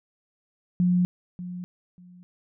sine tone with echo, 178.9 Hz, F3, 42 cents sharp, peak -18 dBFS, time 0.8-1.05 s, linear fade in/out 0 ms, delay 590 ms, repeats 2, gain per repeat -14 dB, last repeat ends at 2.23 s, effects none

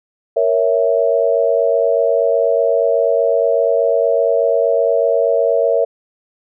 sine chord, A# diminished, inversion none, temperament equal, 466.2 / 554.4 / 659.3 Hz, A#4 / C#5 / E5, 0 / 0 / 0 cents, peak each -16 dBFS, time 0.36-5.85 s, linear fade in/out 10 ms, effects none

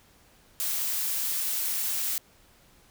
blue noise, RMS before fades -29 dBFS, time 0.6-2.18 s, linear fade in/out 0 ms, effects pink hiss -59 dBFS RMS until 2.9 s

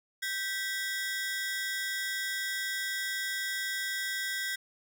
sawtooth ring-modulated tone, 1760 Hz, A6, in tune, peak -25 dBFS, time 0.22-4.56 s, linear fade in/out 10 ms, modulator 198 Hz, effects none

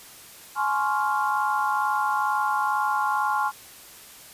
sine chord, Db major seventh, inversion second, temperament equal with one note detuned, 842.7 / 1046.5 / 1108.7 / 1396.9 Hz, Ab5 / C6 / Db6 / F6, +25 / 0 / 0 / 0 cents, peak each -25 / -27 / -29 / -28 dBFS, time 0.55-3.52 s, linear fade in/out 50 ms, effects white hiss -46 dBFS RMS until 4.33 s + resampled to 32000 Hz

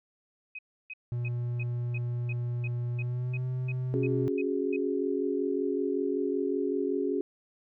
sine tone bursts, 2522 Hz, D#7, 23 cents sharp, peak -37 dBFS, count 13, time 0.55-4.764 s, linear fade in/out 5 ms, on 38 ms, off 310 ms
triangle tone with pitch glide, 120.7 to 127.51 Hz, B2 to C3, -39 to -44 cents, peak -27 dBFS, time 1.12-4.28 s, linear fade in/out 0 ms, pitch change +95 cents, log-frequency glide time 2.95-3.46 s
sine chord, C# suspended fourth, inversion none, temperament equal, 277.2 / 370 / 415.3 Hz, C#4 / F#4 / G#4, 0 / 0 / 0 cents, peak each -31 dBFS, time 3.94-7.21 s, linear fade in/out 0 ms
effects none

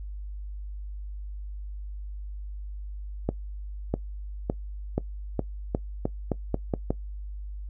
accelerating click train, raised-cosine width 2 ms, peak -11 dBFS, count 11, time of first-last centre 3.29-6.905 s, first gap 650 ms, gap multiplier 0.86, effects noise-tail reverb RT60 0.1 s tail -20 dB re dry + added 50 Hz sine -34 dBFS peak until 7.69 s

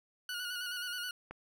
20% pulse tone with vibrato, 1456 Hz, F#6, 28 cents flat, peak -32 dBFS, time 0.29-1.11 s, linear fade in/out 2 ms, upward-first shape square, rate 9.4 Hz, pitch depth 32 cents each way
click, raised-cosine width 0.5 ms, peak -29 dBFS, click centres 1.31 s
effects none

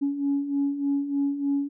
sine beating tone pair, 278.7 / 282 Hz, C#4 / C#4, +9 / +30 cents, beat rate 3.3 Hz, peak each -29 / -23 dBFS, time 0.01-1.69 s, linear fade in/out 20 ms, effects tanh soft clip ceiling -17 dBFS

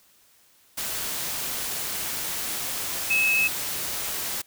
sine tone in noise, 2586 Hz, E7, 34 cents flat, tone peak -19 dBFS, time 3.1-3.48 s, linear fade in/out 10 ms, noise white, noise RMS -30 dBFS, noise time 0.77-4.42 s, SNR +8 dB, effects white hiss -59 dBFS RMS until 4.46 s

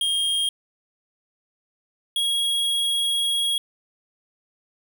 square tone pair in turn, 3233 / 3305 Hz, G#7 / G#7, -47 / -9 cents, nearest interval unison, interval 38 cents, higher second, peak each -21 dBFS, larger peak neither, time 0.01-0.49 / 2.16-3.58 s, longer second, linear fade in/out 2 ms, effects 9-bit

